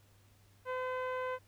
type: tone with low-pass filter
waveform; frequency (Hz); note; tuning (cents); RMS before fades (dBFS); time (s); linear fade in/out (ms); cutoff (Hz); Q
10% pulse; 510; C5; -44; -37; 0.65-1.39; 50; 1100; 0.64
effects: added 99 Hz sine -63 dBFS peak until 1.47 s + pink hiss -68 dBFS RMS until 1.47 s